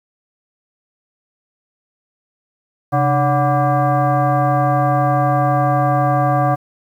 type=tone with frequency modulation; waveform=sine; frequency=300 Hz; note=D4; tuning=37 cents sharp; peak=-12 dBFS; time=2.92-6.56 s; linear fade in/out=20 ms; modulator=434 Hz; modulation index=1.9; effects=8-bit